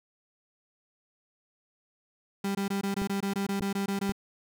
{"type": "tone bursts", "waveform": "35% pulse", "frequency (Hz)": 197.8, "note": "G3", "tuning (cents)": 16, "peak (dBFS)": -26, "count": 13, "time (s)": [2.44, 4.122], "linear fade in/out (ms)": 5, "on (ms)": 110, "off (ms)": 21}
{"type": "clicks", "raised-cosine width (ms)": 3, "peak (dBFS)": -22, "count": 3, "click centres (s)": [3.018, 3.608, 4.094]}
{"effects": []}